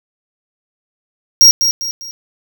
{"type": "tone with echo", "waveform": "square", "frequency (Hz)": 5610, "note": "F8", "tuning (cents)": 7, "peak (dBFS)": -3, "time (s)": [1.41, 1.51], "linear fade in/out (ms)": 0, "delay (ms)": 200, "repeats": 3, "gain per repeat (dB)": -8, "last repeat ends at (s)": 2.11, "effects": []}